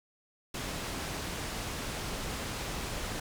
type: low-pass noise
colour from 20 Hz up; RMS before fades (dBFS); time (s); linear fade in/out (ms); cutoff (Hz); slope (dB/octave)
pink; -37; 0.54-3.2; 5; 9500; 12
effects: none